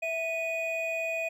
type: tone pair together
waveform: triangle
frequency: 657.1 / 2481 Hz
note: E5 / D#7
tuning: -6 / -6 cents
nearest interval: octave + major seventh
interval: 2300 cents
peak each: -30 / -30 dBFS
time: 0.02-1.29 s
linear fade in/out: 10 ms
effects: none